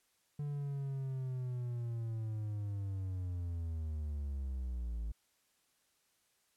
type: linear sweep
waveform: triangle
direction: down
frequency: 146.83 to 53.9 Hz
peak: -34 dBFS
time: 0.39-5.12 s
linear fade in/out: 5 ms
effects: white hiss -75 dBFS RMS until 6.56 s + low-pass 12000 Hz 12 dB/octave